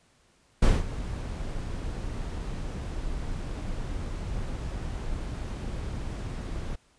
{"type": "noise with ADSR envelope", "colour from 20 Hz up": "brown", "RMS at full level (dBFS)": -17, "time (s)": [0.62, 6.76], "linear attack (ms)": 9, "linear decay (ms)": 200, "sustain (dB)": -16, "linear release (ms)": 12, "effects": ["pink hiss -64 dBFS RMS until 6.98 s", "resampled to 22050 Hz"]}